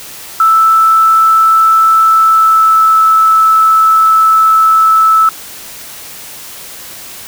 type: tone with pitch glide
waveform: sine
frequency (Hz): 1318.5 to 1309.4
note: E6 to E6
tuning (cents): 0 to -12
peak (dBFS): -4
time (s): 0.4-5.29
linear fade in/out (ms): 2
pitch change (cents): -12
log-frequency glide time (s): 2.04-2.99
effects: white hiss -29 dBFS RMS until 7.27 s